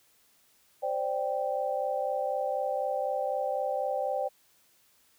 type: chord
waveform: sine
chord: C suspended second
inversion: none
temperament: equal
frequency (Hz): 523.3 / 587.3 / 784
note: C5 / D5 / G5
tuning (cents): 0 / 0 / 0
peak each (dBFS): -32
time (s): 0.82-4.29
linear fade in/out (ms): 20
effects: white hiss -65 dBFS RMS until 5.18 s